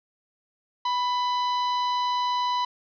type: harmonic tone with a mistuned harmonic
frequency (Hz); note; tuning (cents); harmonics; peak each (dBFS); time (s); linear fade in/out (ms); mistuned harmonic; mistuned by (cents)
1000; B5; +21; 1 / 2 / 3 / 4 / 5 / 6; -23 / -41 / -37 / -35 / -45 / -51; 0.85-2.65; 5; 1; -25
effects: none